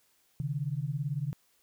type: beating tone pair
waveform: sine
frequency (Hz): 134.4 / 152.4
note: C3 / D#3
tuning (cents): +47 / -36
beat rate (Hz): 18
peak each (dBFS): -33 / -33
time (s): 0.4-1.33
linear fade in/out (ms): 0
effects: white hiss -69 dBFS RMS until 1.62 s